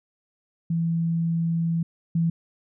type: tone pair in turn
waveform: sine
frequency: 166.3 / 166.3 Hz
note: E3 / E3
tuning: +16 / +16 cents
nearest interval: unison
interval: 0 cents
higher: neither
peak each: -21 / -19 dBFS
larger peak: second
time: 0.7-1.83 / 2.15-2.3 s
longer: first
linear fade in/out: 5 ms
effects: none